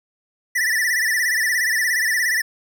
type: tone with vibrato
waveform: square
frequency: 1862 Hz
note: A#6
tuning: 2 cents flat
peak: -18 dBFS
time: 0.55-2.42 s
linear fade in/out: 10 ms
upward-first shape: sine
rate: 17 Hz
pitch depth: 120 cents each way
effects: none